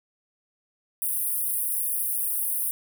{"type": "high-pass noise", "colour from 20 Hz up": "pink", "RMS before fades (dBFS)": -27, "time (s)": [1.02, 2.71], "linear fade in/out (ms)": 0, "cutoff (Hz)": 9300, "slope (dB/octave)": 96, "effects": []}